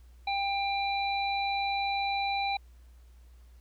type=harmonic tone; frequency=794 Hz; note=G5; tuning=22 cents sharp; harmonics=1 / 3 / 5; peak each=-29 / -34 / -36 dBFS; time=0.27-2.57 s; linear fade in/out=5 ms; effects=added 60 Hz sine -51 dBFS peak until 3.6 s + pink hiss -68 dBFS RMS until 3.6 s